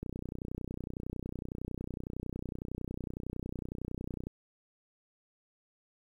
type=click train; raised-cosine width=3 ms; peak=-25 dBFS; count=132; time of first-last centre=0.03-4.269 s; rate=30.9 Hz; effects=10-bit